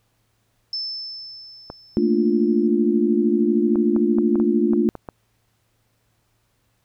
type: tone with exponential decay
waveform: sine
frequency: 5274 Hz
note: E8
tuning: in tune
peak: -23 dBFS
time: 0.73-2.67 s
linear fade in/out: 2 ms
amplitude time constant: 420 ms
type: clicks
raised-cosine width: 1 ms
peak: -18 dBFS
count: 9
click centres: 1.701 / 3.757 / 3.963 / 4.185 / 4.356 / 4.4 / 4.734 / 4.953 / 5.088 s
type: chord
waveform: sine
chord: Bb major seventh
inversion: third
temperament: equal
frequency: 220 / 233.1 / 293.7 / 349.2 Hz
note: A3 / Bb3 / D4 / F4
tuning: 0 / 0 / 0 / 0 cents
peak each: -20 / -23 / -22 / -20 dBFS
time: 1.97-4.89 s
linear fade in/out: 0 ms
effects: added 112 Hz sine -68 dBFS peak until 6.84 s + pink hiss -68 dBFS RMS until 6.84 s